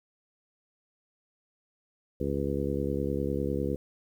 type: harmonic tone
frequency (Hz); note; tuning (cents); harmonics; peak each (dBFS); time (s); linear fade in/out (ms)
69.9; C#2; +15; 1 / 2 / 3 / 4 / 5 / 6 / 7; -35 / -35 / -35 / -35 / -35 / -35 / -35; 2.2-3.76; 5
effects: 10-bit